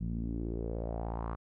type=tone with low-pass filter sweep; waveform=sawtooth; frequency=56.7 Hz; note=A#1; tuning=47 cents flat; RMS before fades=-36 dBFS; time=0-1.36 s; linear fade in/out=20 ms; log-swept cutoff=180 to 1200 Hz; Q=3.5; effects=none